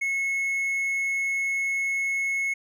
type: tone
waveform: triangle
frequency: 2185 Hz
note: C#7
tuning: 26 cents flat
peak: -22 dBFS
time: 0.01-2.54 s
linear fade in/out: 10 ms
effects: none